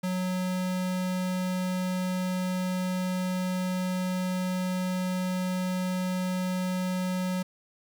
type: tone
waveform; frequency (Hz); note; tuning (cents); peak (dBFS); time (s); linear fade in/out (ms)
square; 183.7; F#3; -12; -28; 0.03-7.43; 10
effects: 9-bit